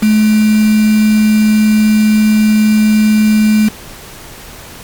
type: tone with quantisation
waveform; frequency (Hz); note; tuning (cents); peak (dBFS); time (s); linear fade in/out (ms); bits
sine; 214.5; A3; -44; -6; 0.02-3.69; 10; 3
effects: pink hiss -32 dBFS RMS until 4.83 s + MP3 96 kbps